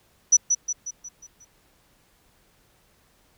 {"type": "tone with echo", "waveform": "sine", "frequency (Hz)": 5920, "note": "F#8", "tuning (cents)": 0, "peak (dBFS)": -11, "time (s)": [0.32, 0.37], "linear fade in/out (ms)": 10, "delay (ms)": 180, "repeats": 6, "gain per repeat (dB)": -6, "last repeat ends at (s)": 1.45, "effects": ["pink hiss -62 dBFS RMS until 3.37 s"]}